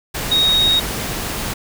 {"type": "tone in noise", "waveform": "sine", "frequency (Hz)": 3761, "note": "A#7", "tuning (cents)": 15, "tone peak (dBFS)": -12, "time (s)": [0.31, 0.8], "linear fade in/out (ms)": 10, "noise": "pink", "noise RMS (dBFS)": -24, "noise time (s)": [0.14, 1.54], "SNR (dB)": 9, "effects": []}